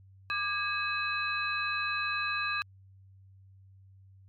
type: tone cluster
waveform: sine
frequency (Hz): 1192 / 1644 / 2557 / 3998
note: D6 / G#6 / D#7 / B7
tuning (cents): +25 / -18 / +47 / +20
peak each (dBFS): -34 / -34 / -33 / -38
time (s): 0.3-2.62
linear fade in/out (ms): 0
effects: added 96 Hz sine -53 dBFS peak until 4.28 s + MP3 64 kbps